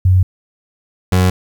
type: tone pair in turn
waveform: sine / 30% pulse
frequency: 92.5 / 91.91 Hz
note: F#2 / F#2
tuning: 0 / -11 cents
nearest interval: unison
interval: 11 cents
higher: first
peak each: -7 dBFS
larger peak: neither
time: 0.05-0.23 / 1.12-1.3 s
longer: neither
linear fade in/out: 5 ms
effects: 8-bit